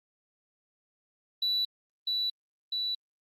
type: tone with echo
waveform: sine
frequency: 3951 Hz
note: B7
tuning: in tune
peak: -24 dBFS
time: 1.42-1.65 s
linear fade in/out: 5 ms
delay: 650 ms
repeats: 2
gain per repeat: -2 dB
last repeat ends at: 2.95 s
effects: tanh soft clip ceiling -23 dBFS + Opus 48 kbps